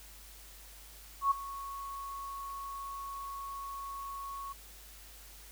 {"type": "tone with ADSR envelope", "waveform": "sine", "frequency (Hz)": 1106, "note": "C#6", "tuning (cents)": -4, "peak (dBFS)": -22, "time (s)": [1.21, 4.53], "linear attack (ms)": 100, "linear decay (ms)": 11, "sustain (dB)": -17, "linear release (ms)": 10, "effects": ["added 50 Hz sine -54 dBFS peak until 5.51 s", "white hiss -54 dBFS RMS until 5.51 s"]}